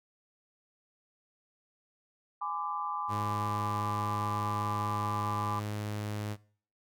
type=chord; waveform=sine; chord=G# diminished; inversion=none; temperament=equal with one note detuned; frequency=830.6 / 1012.6 / 1174.7 Hz; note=G#5 / B5 / D6; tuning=0 / +43 / 0 cents; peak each=-38 / -37 / -35 dBFS; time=2.41-5.6 s; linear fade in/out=10 ms
type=tone; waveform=sawtooth; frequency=104.9 Hz; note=G#2; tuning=18 cents sharp; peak=-30 dBFS; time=3.08-6.37 s; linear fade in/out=50 ms
effects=noise-tail reverb RT60 0.5 s tail -22 dB re dry